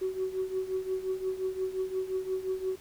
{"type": "tone with tremolo", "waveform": "sine", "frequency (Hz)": 376, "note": "F#4", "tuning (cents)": 28, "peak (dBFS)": -25, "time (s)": [0.01, 2.76], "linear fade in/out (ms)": 10, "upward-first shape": "triangle", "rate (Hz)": 5.7, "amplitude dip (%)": 85, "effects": ["tanh soft clip ceiling -23 dBFS", "pink hiss -54 dBFS RMS until 2.8 s"]}